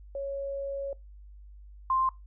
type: tone pair in turn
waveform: sine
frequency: 554 / 1048.5 Hz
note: C#5 / C6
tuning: -1 / +3 cents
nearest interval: major seventh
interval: 1104 cents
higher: second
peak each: -31 / -23 dBFS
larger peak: second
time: 0.15-0.93 / 1.9-2.09 s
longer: first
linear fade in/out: 2 ms
effects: noise-tail reverb RT60 0.2 s tail -22 dB re dry + added 50 Hz sine -46 dBFS peak until 2.26 s